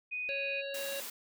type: tone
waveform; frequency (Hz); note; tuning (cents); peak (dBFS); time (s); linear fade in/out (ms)
sine; 2489; D#7; 0; -34; 0.11-0.62; 20
type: harmonic tone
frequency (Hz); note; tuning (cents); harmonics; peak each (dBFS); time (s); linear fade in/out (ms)
554; C#5; -1; 1 / 3 / 5 / 7 / 8; -38 / -46 / -44 / -46 / -55; 0.29-1; 0
type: high-pass noise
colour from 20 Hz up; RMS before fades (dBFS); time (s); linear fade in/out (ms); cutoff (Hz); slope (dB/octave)
white; -42; 0.74-1.1; 5; 200; 96
effects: none